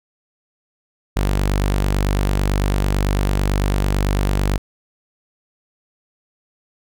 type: tone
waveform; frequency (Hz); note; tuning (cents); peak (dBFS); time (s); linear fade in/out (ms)
sawtooth; 49; G1; 0; -12; 1.16-4.58; 10
effects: none